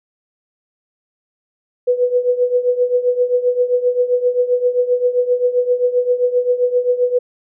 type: tone with tremolo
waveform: sine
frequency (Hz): 493.9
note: B4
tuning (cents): 0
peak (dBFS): -9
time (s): 1.87-7.19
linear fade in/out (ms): 10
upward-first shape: triangle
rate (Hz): 7.6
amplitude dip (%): 85
effects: none